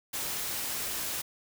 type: noise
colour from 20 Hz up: white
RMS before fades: -34 dBFS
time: 0.13-1.22 s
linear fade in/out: 10 ms
effects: none